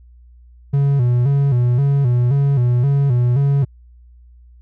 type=tone with vibrato; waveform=triangle; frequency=130.81 Hz; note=C3; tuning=in tune; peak=-10 dBFS; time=0.73-3.65 s; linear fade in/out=10 ms; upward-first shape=square; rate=1.9 Hz; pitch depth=120 cents each way; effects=added 60 Hz sine -42 dBFS peak until 4.61 s